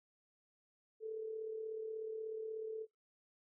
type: tone with amplitude modulation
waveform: sine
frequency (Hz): 440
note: A4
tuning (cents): 0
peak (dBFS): -38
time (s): 1-2.87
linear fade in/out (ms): 50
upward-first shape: sine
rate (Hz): 36.5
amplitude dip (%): 45
effects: noise-tail reverb RT60 0.2 s tail -25 dB re dry